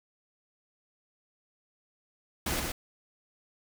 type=noise with echo; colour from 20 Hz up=pink; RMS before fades=-31 dBFS; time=2.46-2.6 s; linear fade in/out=5 ms; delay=120 ms; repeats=1; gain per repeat=-3 dB; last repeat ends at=2.72 s; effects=none